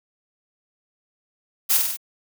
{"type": "noise with echo", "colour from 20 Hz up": "blue", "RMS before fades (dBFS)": -18, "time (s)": [1.69, 1.78], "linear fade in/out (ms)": 20, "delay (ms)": 48, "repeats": 4, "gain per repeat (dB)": -3, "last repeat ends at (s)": 1.972, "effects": []}